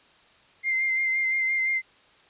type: tone with vibrato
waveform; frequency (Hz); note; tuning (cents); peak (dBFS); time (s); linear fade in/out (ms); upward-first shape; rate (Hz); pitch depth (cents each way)
sine; 2093; C7; 0; -22; 0.63-1.82; 50; sine; 5.8; 23
effects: white hiss -57 dBFS RMS until 2.29 s + resampled to 8000 Hz